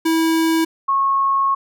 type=tone pair in turn; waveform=square / sine; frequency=325.1 / 1093.5 Hz; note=E4 / C#6; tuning=-24 / -24 cents; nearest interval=octave + major sixth; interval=2100 cents; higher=second; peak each=-15 / -14 dBFS; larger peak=second; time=0.05-0.65 / 0.88-1.55 s; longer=second; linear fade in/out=10 ms; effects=none